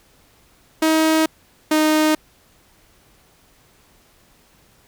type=tone pair in turn; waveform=sawtooth; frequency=317.2 / 309.4 Hz; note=D#4 / D#4; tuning=+33 / -10 cents; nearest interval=unison; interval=43 cents; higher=first; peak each=-10 dBFS; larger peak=neither; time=0.82-1.26 / 1.71-2.15 s; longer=neither; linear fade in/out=5 ms; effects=pink hiss -55 dBFS RMS until 4.87 s